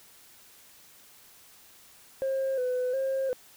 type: tone with vibrato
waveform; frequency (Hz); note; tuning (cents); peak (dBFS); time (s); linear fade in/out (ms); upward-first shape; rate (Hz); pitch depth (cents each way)
sine; 518; C5; -17; -24; 2.22-3.33; 0; square; 1.4; 54
effects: tanh soft clip ceiling -24 dBFS + white hiss -55 dBFS RMS until 3.56 s